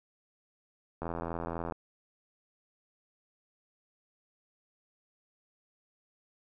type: click train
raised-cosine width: 1 ms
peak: -22 dBFS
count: 60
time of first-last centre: 1.02-1.722 s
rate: 84 Hz
effects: none